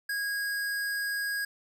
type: tone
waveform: square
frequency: 1643 Hz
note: G#6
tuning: 19 cents flat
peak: -30 dBFS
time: 0.09-1.45 s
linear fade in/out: 5 ms
effects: none